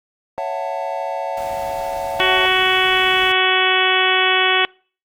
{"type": "chord", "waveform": "triangle", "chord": "F# minor seventh", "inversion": "second", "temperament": "just", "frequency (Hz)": [555, 666, 740, 888], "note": ["C#5", "E5", "F#5", "A5"], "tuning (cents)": [2, 18, 0, 16], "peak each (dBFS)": -25, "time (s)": [0.38, 2.46], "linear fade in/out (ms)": 0}
{"type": "noise", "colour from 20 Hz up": "pink", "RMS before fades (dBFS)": -38, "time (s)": [1.37, 3.32], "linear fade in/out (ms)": 2}
{"type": "harmonic tone", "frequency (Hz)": 373.2, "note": "F#4", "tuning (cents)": 15, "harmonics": [1, 2, 3, 4, 5, 6, 7, 8, 9], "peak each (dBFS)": [-22, -22, -22, -22, -22, -22, -22, -22, -22], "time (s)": [2.2, 4.65], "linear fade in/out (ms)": 0}
{"effects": ["noise-tail reverb RT60 0.4 s tail -25 dB re dry", "Opus 48 kbps"]}